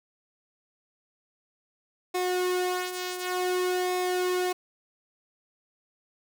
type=tone with flanger; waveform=sawtooth; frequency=363.5 Hz; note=F#4; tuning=31 cents flat; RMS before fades=-28 dBFS; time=2.14-4.53 s; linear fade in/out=10 ms; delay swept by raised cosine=0.66 to 2.86 ms; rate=0.55 Hz; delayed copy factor=-0.55; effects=none